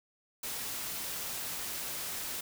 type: noise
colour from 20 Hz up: white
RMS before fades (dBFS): -38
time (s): 0.43-2.41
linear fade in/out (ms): 5
effects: none